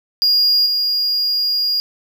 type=tone with level steps; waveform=triangle; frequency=4844 Hz; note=D#8; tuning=47 cents flat; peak=-10 / -14 dBFS; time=0.22-1.8 s; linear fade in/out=0 ms; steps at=0.66 s; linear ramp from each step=2 ms; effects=8-bit